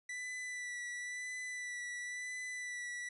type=tone with vibrato; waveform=45% pulse; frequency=1975.5 Hz; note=B6; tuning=in tune; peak=-40 dBFS; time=0.09-3.09 s; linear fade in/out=5 ms; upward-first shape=sine; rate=0.97 Hz; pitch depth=23 cents each way; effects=resampled to 24000 Hz